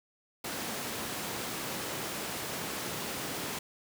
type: high-pass noise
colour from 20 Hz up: pink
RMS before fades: -37 dBFS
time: 0.44-3.59 s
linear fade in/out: 5 ms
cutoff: 160 Hz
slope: 12 dB/octave
effects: none